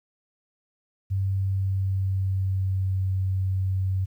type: tone with pitch glide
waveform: sine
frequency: 96.7 to 94.76 Hz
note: G2 to F#2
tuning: -23 to +42 cents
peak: -22 dBFS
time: 1.1-4.06 s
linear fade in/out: 20 ms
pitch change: -35 cents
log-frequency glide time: 1.29-3.05 s
effects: 10-bit